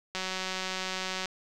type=click train; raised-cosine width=0.2 ms; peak=-16 dBFS; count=208; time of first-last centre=0.15-1.257 s; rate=187 Hz; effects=none